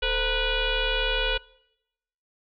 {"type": "tone with frequency modulation", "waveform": "sine", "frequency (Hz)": 1480, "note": "F#6", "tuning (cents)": 0, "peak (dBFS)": -22, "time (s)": [0.02, 1.38], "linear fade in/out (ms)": 10, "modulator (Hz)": 481, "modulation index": 4.1, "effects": ["noise-tail reverb RT60 0.9 s tail -24 dB re dry"]}